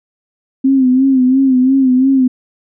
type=tone with vibrato; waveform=sine; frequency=261.6 Hz; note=C4; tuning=in tune; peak=-7 dBFS; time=0.64-2.28 s; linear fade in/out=10 ms; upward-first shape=sine; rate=2.9 Hz; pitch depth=65 cents each way; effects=none